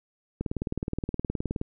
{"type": "click train", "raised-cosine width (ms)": 3, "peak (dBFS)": -16, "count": 24, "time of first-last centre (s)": [0.41, 1.614], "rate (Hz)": 19.1, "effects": []}